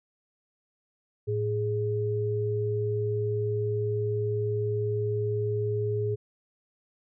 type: tone pair together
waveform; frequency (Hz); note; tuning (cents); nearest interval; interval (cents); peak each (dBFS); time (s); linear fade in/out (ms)
sine; 110 / 416; A2 / G#4; 0 / +3; octave + major seventh; 2303; -28; 1.27-6.16; 20
effects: none